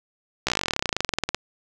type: slowing click train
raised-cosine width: 0.2 ms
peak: -5 dBFS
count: 29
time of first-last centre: 0.47-1.346 s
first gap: 15 ms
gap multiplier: 1.05
effects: none